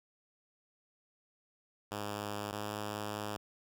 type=tone pair in turn; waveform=5% pulse; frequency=103.5 / 104.64 Hz; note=G#2 / G#2; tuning=-5 / +14 cents; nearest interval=unison; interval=19 cents; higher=second; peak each=-26 dBFS; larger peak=neither; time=1.91-2.52 / 2.52-3.37 s; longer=second; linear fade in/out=10 ms; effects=none